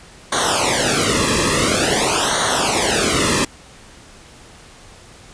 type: noise with flanger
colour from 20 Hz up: pink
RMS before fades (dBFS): -17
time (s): 0.32-3.45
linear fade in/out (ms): 5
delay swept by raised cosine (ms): 0.39 to 1.37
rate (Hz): 0.48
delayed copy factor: -1
effects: pink hiss -43 dBFS RMS until 5.33 s + resampled to 22050 Hz

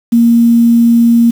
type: tone with quantisation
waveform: sine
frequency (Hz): 233.6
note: A#3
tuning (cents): +4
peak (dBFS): -4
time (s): 0.12-1.31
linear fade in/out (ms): 10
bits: 5
effects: none

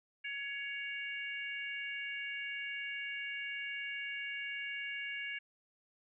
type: harmonic tone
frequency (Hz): 559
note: C#5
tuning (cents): +14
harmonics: 3 / 4 / 5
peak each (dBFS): -43 / -41 / -44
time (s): 0.24-5.39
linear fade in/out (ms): 10
effects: none

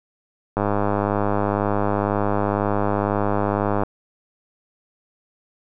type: click train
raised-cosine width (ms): 1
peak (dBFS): -7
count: 334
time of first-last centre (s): 0.57-3.835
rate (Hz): 102
effects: none

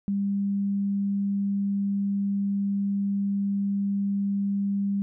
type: tone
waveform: sine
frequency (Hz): 199.4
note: G3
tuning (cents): +30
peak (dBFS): -23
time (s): 0.08-5.02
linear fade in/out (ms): 0
effects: none

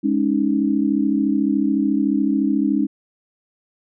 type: chord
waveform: sine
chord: Ab suspended fourth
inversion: none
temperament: equal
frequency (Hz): 207.7 / 277.2 / 311.1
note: Ab3 / Db4 / Eb4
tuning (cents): 0 / 0 / 0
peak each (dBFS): -21 / -19 / -21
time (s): 0.03-2.87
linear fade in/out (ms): 20
effects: none

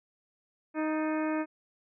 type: harmonic tone with a mistuned harmonic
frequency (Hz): 311.1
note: D#4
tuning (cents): 0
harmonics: 1 / 2 / 3 / 4 / 5 / 6 / 7 / 8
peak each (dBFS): -29 / -35 / -39 / -41 / -43 / -45 / -46 / -47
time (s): 0.74-1.46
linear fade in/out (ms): 50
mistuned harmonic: 6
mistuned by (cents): -71
effects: none

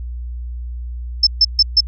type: tone bursts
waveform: sine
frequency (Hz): 5274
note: E8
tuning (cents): 0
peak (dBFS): -7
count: 4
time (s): 1.23-1.806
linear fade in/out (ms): 5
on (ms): 39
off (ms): 140
effects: added 60 Hz sine -24 dBFS peak until 1.87 s

